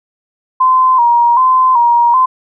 sine tone with vibrato, 987.8 Hz, B5, in tune, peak -6 dBFS, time 0.6-2.26 s, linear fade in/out 10 ms, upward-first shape square, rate 1.3 Hz, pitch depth 73 cents each way, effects none

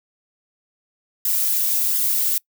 violet noise with flanger, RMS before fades -20 dBFS, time 1.25-2.38 s, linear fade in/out 2 ms, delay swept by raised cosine 0.59 to 5.39 ms, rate 1.4 Hz, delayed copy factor +0.8, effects noise-tail reverb RT60 0.1 s tail -25 dB re dry

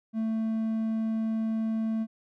triangle tone, 222.1 Hz, A3, 16 cents sharp, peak -24 dBFS, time 0.13-2.07 s, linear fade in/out 50 ms, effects none

